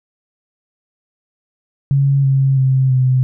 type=tone with pitch steps; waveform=sine; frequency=138.59 / 135.27 / 132.03 / 128.86 Hz; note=C#3 / C#3 / C3 / C3; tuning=0 / -42 / +16 / -26 cents; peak=-10 dBFS; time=1.91-3.23 s; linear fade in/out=0 ms; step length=330 ms; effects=none